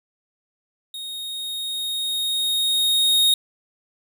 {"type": "tone with level ramp", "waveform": "45% pulse", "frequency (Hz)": 3729, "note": "A#7", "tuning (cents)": 0, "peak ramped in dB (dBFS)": [-31, -14], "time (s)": [0.94, 3.34], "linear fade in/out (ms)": 2, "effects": []}